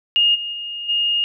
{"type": "tone with level steps", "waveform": "sine", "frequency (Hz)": 2844, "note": "F7", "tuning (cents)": 31, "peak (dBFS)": [-12, -24, -26, -16], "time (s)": [0.16, 1.24], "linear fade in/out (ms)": 0, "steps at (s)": [0.34, 0.52, 0.88], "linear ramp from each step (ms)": 20, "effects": []}